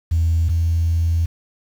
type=tone pair in turn; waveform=sine; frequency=82.41 / 83.37 Hz; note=E2 / E2; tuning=0 / +20 cents; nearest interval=unison; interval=20 cents; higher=second; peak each=-13 / -14 dBFS; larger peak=first; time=0.11-0.49 / 0.49-1.26 s; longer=second; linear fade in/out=10 ms; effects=tanh soft clip ceiling -10 dBFS + 7-bit